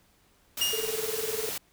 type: noise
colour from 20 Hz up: white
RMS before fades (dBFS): -34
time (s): 0.57-1.58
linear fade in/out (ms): 5
type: tone with exponential decay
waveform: sawtooth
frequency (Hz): 2843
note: F7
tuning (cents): +30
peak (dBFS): -19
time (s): 0.61-1.17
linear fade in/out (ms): 5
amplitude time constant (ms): 120
type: tone with tremolo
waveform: sine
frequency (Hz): 440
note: A4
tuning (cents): 0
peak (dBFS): -27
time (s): 0.73-1.49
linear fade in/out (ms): 0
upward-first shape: sine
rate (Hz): 20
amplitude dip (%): 100
effects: pink hiss -64 dBFS RMS until 1.72 s